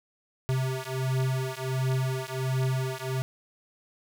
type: beating tone pair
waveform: square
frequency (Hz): 130 / 131.4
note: C3 / C3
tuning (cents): -11 / +8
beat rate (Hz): 1.4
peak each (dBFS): -30 / -30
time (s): 0.49-3.22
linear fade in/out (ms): 0
effects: none